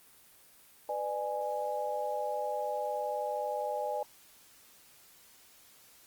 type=chord; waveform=sine; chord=G# diminished; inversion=first; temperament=just; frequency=498.4 / 598 / 830.6 Hz; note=B4 / D5 / G#5; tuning=+16 / +31 / 0 cents; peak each=-38 / -35 / -35 dBFS; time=0.89-4.03 s; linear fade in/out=2 ms; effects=white hiss -59 dBFS RMS until 6.06 s + Opus 24 kbps